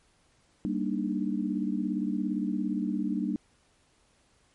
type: chord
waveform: sine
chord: Eb major seventh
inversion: first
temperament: equal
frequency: 196 / 233.1 / 293.7 / 311.1 Hz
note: G3 / Bb3 / D4 / Eb4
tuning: 0 / 0 / 0 / 0 cents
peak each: -31 / -32 / -32 / -37 dBFS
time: 0.65-3.36 s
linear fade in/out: 0 ms
effects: pink hiss -66 dBFS RMS until 4.54 s + MP3 48 kbps